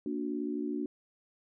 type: chord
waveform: sine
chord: Bb augmented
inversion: none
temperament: just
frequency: 233.1 / 291.4 / 364.2 Hz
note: Bb3 / D4 / F#4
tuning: 0 / -13 / -27 cents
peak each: -37 / -34 / -38 dBFS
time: 0.06-0.86 s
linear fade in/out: 2 ms
effects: none